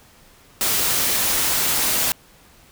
white noise, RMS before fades -20 dBFS, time 0.61-2.12 s, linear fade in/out 0 ms, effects pink hiss -51 dBFS RMS until 2.71 s

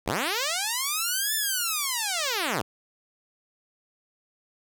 5% pulse linear two-way sweep, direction up then down, 49 to 1777 to 84.3 Hz, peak -14 dBFS, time 0.06-2.62 s, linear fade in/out 10 ms, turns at 1.35 s, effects none

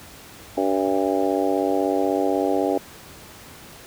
harmonic tone with a mistuned harmonic, 96.2 Hz, G2, 32 cents flat, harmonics 3 / 4 / 5 / 6 / 7 / 8, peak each -24 / -25 / -26 / -27 / -27 / -28 dBFS, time 0.57-2.78 s, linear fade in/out 5 ms, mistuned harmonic 8, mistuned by +81 cents, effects pink hiss -43 dBFS RMS until 3.86 s + high-pass 60 Hz 12 dB/octave

